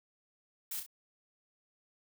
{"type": "noise with echo", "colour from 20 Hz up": "blue", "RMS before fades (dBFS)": -39, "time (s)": [0.71, 0.8], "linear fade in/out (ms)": 5, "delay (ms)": 32, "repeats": 2, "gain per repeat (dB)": -6, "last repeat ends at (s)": 0.864, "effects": []}